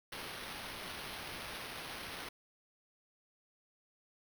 white noise with sample-and-hold, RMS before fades -45 dBFS, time 0.12-2.29 s, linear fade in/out 5 ms, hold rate 7350 Hz, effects none

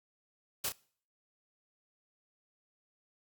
white noise with echo, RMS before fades -34 dBFS, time 0.64-0.69 s, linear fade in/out 5 ms, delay 33 ms, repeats 1, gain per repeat -7 dB, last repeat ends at 0.723 s, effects noise-tail reverb RT60 0.5 s tail -23 dB re dry + Opus 48 kbps

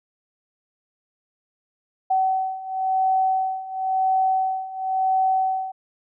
sine beating tone pair, 758 / 758.96 Hz, F#5 / F#5, +42 / +44 cents, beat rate 0.96 Hz, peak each -24 / -21 dBFS, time 2.1-5.72 s, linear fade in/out 10 ms, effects none

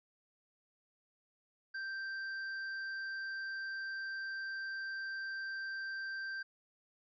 triangle tone with hard clipping, 1568 Hz, G6, in tune, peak -40 dBFS, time 1.74-6.43 s, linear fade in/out 10 ms, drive 9 dB, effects resampled to 16000 Hz

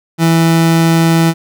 30% pulse tone, 164.81 Hz, E3, in tune, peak -5 dBFS, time 0.18-1.34 s, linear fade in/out 50 ms, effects none

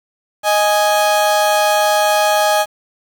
35% pulse tone pair together, 623.4 / 830.6 Hz, D#5 / G#5, +3 / 0 cents, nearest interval perfect fourth, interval 497 cents, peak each -13 dBFS, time 0.43-2.66 s, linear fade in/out 50 ms, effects 7-bit

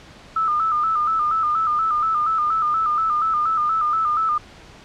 sine tone with vibrato, 1261 Hz, D#6, 23 cents sharp, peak -17 dBFS, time 0.36-4.38 s, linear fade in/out 5 ms, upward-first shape square, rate 4.2 Hz, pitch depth 67 cents each way, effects pink hiss -44 dBFS RMS until 4.84 s + low-pass 5000 Hz 12 dB/octave

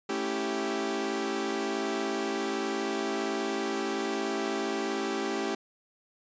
sawtooth chord, A dominant seventh, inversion none, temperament equal with one note detuned, 220 / 277.2 / 329.6 / 390.9 Hz, A3 / C#4 / E4 / G4, 0 / 0 / 0 / -5 cents, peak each -33 / -32 / -32 / -28 dBFS, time 0.09-5.55 s, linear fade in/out 5 ms, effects resampled to 16000 Hz

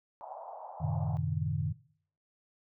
white band-pass noise, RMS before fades -45 dBFS, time 0.21-1.17 s, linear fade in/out 0 ms, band 620 to 900 Hz, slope 48 dB/octave
sine chord, F# diminished seventh, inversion none, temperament equal with one note detuned, 92.5 / 110 / 130.81 / 153.42 Hz, F#2 / A2 / C3 / Eb3, 0 / 0 / 0 / -24 cents, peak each -35 / -37 / -36 / -32 dBFS, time 0.8-1.73 s, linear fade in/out 20 ms
effects noise-tail reverb RT60 0.6 s tail -21 dB re dry

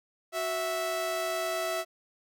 sawtooth tone pair together, 368.9 / 657.9 Hz, F#4 / E5, -5 / -4 cents, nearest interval minor seventh, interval 1001 cents, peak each -33 / -26 dBFS, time 0.32-1.85 s, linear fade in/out 50 ms, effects none

